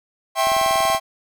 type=chord; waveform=45% pulse; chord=C major; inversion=first; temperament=equal with one note detuned; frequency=659.3 / 784 / 1071.6 Hz; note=E5 / G5 / C6; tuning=0 / 0 / +41 cents; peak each=-21 dBFS; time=0.35-1 s; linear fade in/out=50 ms
type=click train; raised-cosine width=2 ms; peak=-22 dBFS; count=11; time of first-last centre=0.47-0.948 s; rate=20.9 Hz
effects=none